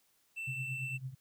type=tone; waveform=triangle; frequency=2673 Hz; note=E7; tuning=23 cents sharp; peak=-36 dBFS; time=0.36-0.98 s; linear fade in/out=20 ms
type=tone with tremolo; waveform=sine; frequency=130.81 Hz; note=C3; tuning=in tune; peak=-35 dBFS; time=0.47-1.15 s; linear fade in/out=10 ms; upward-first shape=triangle; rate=8.9 Hz; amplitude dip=90%
effects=white hiss -72 dBFS RMS until 1.2 s